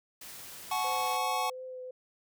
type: noise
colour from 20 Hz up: white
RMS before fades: -46 dBFS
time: 0.21-1.17 s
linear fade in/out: 5 ms
type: chord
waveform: square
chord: F# minor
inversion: none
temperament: equal with one note detuned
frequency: 740 / 857.4 / 1108.7 Hz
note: F#5 / A5 / C#6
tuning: 0 / -45 / 0 cents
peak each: -34 dBFS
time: 0.71-1.5 s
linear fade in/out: 5 ms
type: tone with vibrato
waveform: sine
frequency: 511 Hz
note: C5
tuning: 41 cents flat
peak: -39 dBFS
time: 0.84-1.91 s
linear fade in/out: 5 ms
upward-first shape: triangle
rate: 2.8 Hz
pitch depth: 17 cents each way
effects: none